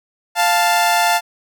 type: tone pair together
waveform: sawtooth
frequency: 698.5 / 880.6 Hz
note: F5 / A5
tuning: 0 / +1 cents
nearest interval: major third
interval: 401 cents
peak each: -12 dBFS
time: 0.35-1.21 s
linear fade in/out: 50 ms
effects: none